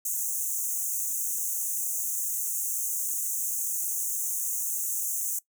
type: high-pass noise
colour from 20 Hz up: pink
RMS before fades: -30 dBFS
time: 0.05-5.39 s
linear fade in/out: 5 ms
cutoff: 6200 Hz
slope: 96 dB/octave
effects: noise-tail reverb RT60 0.1 s tail -19 dB re dry